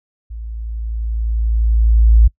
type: tone with level ramp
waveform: sine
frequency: 55.8 Hz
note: A1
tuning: 25 cents sharp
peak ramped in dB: -26 to -4 dBFS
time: 0.3-2.28 s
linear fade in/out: 10 ms
effects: noise-tail reverb RT60 0.1 s tail -24 dB re dry